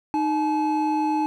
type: tone pair together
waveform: triangle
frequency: 308.5 / 856.6 Hz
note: D#4 / A5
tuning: -15 / -47 cents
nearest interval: octave + tritone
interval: 1768 cents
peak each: -21 dBFS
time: 0.14-1.26 s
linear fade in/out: 0 ms
effects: none